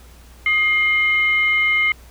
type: tone with frequency modulation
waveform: sine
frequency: 2124 Hz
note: C7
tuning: 25 cents sharp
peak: -14 dBFS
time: 0.46-1.92 s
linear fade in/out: 2 ms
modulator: 879 Hz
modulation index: 0.42
effects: added 60 Hz sine -43 dBFS peak until 2.1 s + pink hiss -49 dBFS RMS until 2.1 s